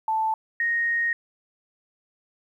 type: tone pair in turn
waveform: sine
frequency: 880 / 1864.7 Hz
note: A5 / A#6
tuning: 0 / 0 cents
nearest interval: octave + minor second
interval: 1300 cents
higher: second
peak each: -21 dBFS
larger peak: neither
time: 0.08-0.34 / 0.6-1.13 s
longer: second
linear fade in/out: 2 ms
effects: 10-bit